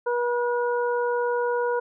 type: harmonic tone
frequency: 483 Hz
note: B4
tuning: 39 cents flat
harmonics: 1 / 2 / 3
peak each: -23 / -28 / -32 dBFS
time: 0.06-1.8 s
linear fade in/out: 10 ms
effects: none